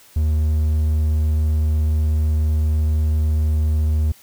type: tone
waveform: triangle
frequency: 77 Hz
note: D#2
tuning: 17 cents flat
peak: -13 dBFS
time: 0.16-4.12 s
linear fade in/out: 5 ms
effects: white hiss -49 dBFS RMS until 4.22 s